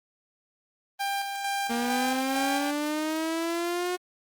sawtooth tone with tremolo, 795 Hz, G5, 24 cents sharp, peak -23 dBFS, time 0.99-2.72 s, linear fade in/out 20 ms, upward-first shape square, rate 2.2 Hz, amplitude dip 40%
sawtooth linear sweep, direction up, 233.1 to 362.7 Hz, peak -23 dBFS, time 1.69-3.97 s, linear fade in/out 20 ms
effects Opus 24 kbps

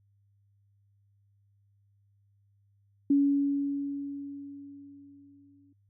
sine tone with exponential decay, 281.6 Hz, C#4, 27 cents sharp, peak -19 dBFS, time 3.1-5.73 s, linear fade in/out 5 ms, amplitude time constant 570 ms, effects added 100 Hz sine -64 dBFS peak until 5.89 s

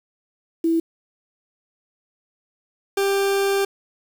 sine / 40% pulse tone pair in turn, 329.6 / 394.9 Hz, E4 / G4, 0 / +13 cents, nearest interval minor third, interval 313 cents, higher second, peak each -16 / -17 dBFS, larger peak first, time 0.64-0.8 / 2.97-3.65 s, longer second, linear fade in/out 5 ms, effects 7-bit

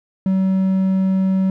triangle tone, 190 Hz, F#3, 46 cents sharp, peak -12 dBFS, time 0.26-1.5 s, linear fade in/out 2 ms, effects none

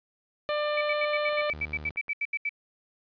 harmonic tone, 596 Hz, D5, 25 cents sharp, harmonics 1 / 2 / 3 / 4 / 5 / 6 / 7, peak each -27 / -33 / -37 / -39 / -41 / -43 / -44 dBFS, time 0.49-1.5 s, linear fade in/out 0 ms
sine tone bursts, 2307 Hz, D7, 31 cents flat, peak -26 dBFS, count 15, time 0.77-2.493 s, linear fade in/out 5 ms, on 43 ms, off 77 ms
clicks, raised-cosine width 0.5 ms, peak -34 dBFS, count 8, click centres 1.038 / 1.292 / 1.328 / 1.386 / 1.419 / 1.893 / 1.96 / 2.082 s
sawtooth tone, 75.8 Hz, D#2, 45 cents flat, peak -35 dBFS, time 1.53-1.91 s, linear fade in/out 0 ms
effects resampled to 11025 Hz + 10-bit

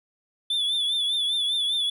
triangle tone with vibrato, 3482 Hz, A7, 19 cents flat, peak -21 dBFS, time 0.5-1.9 s, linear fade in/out 5 ms, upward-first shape triangle, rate 5 Hz, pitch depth 75 cents each way, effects none

